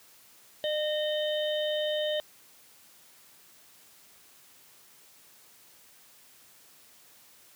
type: harmonic tone with a mistuned harmonic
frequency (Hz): 613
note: D#5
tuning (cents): -26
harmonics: 1 / 3 / 5 / 6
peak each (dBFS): -28 / -40 / -35 / -38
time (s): 0.64-2.2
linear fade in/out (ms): 0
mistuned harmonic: 1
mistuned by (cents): -20
effects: white hiss -57 dBFS RMS until 7.55 s + high-pass 80 Hz 12 dB/octave